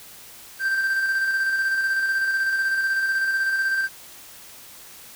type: tone with tremolo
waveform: triangle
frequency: 1568 Hz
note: G6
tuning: in tune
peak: -17 dBFS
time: 0.59-3.89 s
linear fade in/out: 50 ms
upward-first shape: square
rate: 16 Hz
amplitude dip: 30%
effects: white hiss -44 dBFS RMS until 5.15 s